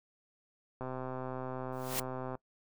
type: click train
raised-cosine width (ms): 1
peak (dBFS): -26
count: 200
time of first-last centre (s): 0.81-2.353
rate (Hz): 129
type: noise with exponential growth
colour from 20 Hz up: white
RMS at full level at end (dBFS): -31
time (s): 1.72-2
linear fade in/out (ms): 5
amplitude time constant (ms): 59
effects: noise-tail reverb RT60 0.1 s tail -22 dB re dry